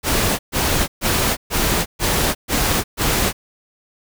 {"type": "noise bursts", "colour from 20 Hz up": "pink", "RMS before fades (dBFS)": -18, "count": 7, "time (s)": [0.03, 3.33], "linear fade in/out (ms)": 50, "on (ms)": 360, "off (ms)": 130, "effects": []}